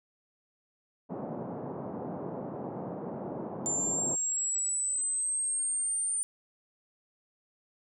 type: band-pass noise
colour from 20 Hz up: pink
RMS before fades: -38 dBFS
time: 1.09-4.16 s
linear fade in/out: 20 ms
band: 150 to 850 Hz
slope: 24 dB/octave
type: exponential sweep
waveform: sine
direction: up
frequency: 7200 to 9030 Hz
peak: -28 dBFS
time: 3.66-6.23 s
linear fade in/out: 0 ms
effects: none